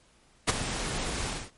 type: noise with ADSR envelope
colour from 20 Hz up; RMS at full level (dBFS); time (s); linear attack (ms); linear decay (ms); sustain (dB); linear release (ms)
pink; -19; 0.47-1.51; 23; 19; -13; 220
effects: pink hiss -62 dBFS RMS until 1.57 s + MP3 48 kbps